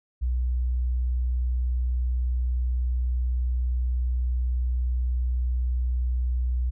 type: tone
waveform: sine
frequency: 61.74 Hz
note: B1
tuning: in tune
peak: -22 dBFS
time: 0.21-6.71 s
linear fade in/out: 20 ms
effects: none